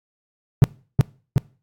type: tone with echo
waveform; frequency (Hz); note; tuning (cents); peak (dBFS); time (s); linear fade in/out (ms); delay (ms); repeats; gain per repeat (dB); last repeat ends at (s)
triangle; 134.7; C#3; -49; -4; 0.62-0.64; 0; 370; 2; -3; 1.38
effects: noise-tail reverb RT60 0.4 s tail -23 dB re dry + AAC 64 kbps